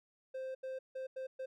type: tone bursts at uneven times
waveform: triangle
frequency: 523.3 Hz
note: C5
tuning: in tune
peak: -37 dBFS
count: 5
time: 0.34-0.55 / 0.63-0.79 / 0.95-1.07 / 1.16-1.27 / 1.39-1.46 s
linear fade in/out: 10 ms
effects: none